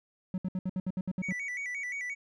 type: tone bursts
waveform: triangle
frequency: 185 Hz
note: F#3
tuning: in tune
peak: -27 dBFS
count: 10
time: 0.34-1.325 s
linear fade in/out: 2 ms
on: 40 ms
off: 65 ms
type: tone with vibrato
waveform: triangle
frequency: 2104 Hz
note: C7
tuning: 9 cents sharp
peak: -32 dBFS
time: 1.22-2.15 s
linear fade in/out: 20 ms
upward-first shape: square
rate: 5.7 Hz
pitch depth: 110 cents each way
effects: resampled to 22050 Hz